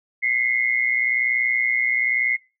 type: tone pair together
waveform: sine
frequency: 2033 / 2154 Hz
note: B6 / C7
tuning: +50 / +50 cents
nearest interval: minor second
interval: 100 cents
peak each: -21 dBFS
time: 0.22-2.37 s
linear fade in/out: 20 ms
effects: noise-tail reverb RT60 0.3 s tail -22 dB re dry